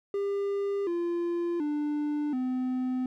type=tone with pitch steps; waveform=triangle; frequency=400.1 / 344.3 / 296.3 / 255 Hz; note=G4 / F4 / D4 / C4; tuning=+35 / -25 / +15 / -44 cents; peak=-25 dBFS; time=0.14-3.06 s; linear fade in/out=2 ms; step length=730 ms; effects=none